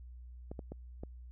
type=clicks; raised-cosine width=2 ms; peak=-29 dBFS; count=4; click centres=0.515 / 0.592 / 0.72 / 1.035 s; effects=added 61 Hz sine -47 dBFS peak until 1.31 s